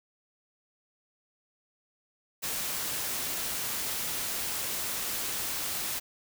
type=noise; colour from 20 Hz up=white; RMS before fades=-33 dBFS; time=2.42-6 s; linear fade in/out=20 ms; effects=none